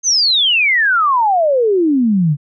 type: exponential sweep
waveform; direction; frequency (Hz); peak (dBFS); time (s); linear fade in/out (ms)
sine; down; 6440 to 138.59; -10; 0.03-2.37; 50
effects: none